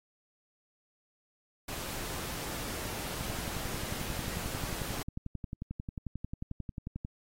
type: noise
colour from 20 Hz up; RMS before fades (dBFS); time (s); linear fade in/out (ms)
pink; -39; 1.68-5.03; 5
type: click train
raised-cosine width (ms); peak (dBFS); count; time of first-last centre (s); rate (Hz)
5; -25; 44; 3.21-7.049; 11.2
effects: AAC 48 kbps